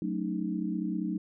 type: chord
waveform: sine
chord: D# half-diminished seventh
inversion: first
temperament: equal with one note detuned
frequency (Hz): 185 / 220 / 281.2 / 311.1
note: F#3 / A3 / C#4 / D#4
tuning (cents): 0 / 0 / +25 / 0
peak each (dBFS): -33 / -35 / -38 / -34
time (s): 0.02-1.18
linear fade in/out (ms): 2
effects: none